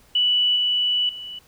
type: tone with level steps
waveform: sine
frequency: 2960 Hz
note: F#7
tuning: in tune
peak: -16 / -18 / -32 dBFS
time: 0.15-1.39 s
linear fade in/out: 5 ms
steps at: 0.56 / 1.09 s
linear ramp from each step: 2 ms
effects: pink hiss -55 dBFS RMS until 1.47 s